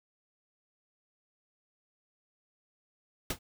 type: noise with exponential decay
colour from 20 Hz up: pink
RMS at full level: -26 dBFS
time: 3.3-3.39 s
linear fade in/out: 5 ms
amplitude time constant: 19 ms
effects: none